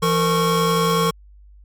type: tone cluster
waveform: square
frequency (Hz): 169.1 / 456.9 / 1096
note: E3 / A#4 / C#6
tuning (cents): +44 / -35 / -20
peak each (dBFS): -21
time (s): 0.02-1.11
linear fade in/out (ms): 10
effects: added 50 Hz sine -43 dBFS peak until 1.64 s + MP3 64 kbps